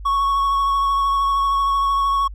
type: tone with vibrato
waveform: triangle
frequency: 1108.7 Hz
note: C#6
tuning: in tune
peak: -14 dBFS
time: 0.05-2.28 s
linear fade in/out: 10 ms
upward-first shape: sine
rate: 13 Hz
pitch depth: 14 cents each way
effects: added 50 Hz sine -31 dBFS peak until 2.34 s